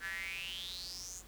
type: tone with high-pass filter sweep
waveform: square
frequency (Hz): 90.4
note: F#2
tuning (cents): -40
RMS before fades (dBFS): -43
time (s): 0-1.23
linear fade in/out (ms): 50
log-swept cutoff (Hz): 1600 to 7200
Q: 8.7
effects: added 49 Hz sine -58 dBFS peak until 1.27 s + pink hiss -58 dBFS RMS until 1.27 s